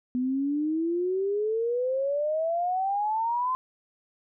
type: exponential sweep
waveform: sine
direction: up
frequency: 246.9 to 1039 Hz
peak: -24 dBFS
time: 0.15-3.55 s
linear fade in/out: 0 ms
effects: none